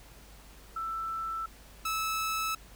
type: tone pair in turn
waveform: sine / sawtooth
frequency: 1327 / 1305 Hz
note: E6 / E6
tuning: +11 / -18 cents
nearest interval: unison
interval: 29 cents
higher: first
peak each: -32 / -26 dBFS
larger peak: second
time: 0.76-1.46 / 1.85-2.55 s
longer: neither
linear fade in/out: 5 ms
effects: added 50 Hz sine -52 dBFS peak until 2.75 s + pink hiss -55 dBFS RMS until 2.75 s